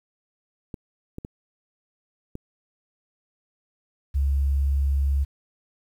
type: clicks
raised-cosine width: 3 ms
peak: -21 dBFS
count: 4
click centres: 0.742 / 1.184 / 1.249 / 2.354 s
type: tone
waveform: sine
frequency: 69.3 Hz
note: C#2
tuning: in tune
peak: -19 dBFS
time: 4.14-5.25 s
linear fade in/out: 20 ms
effects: 9-bit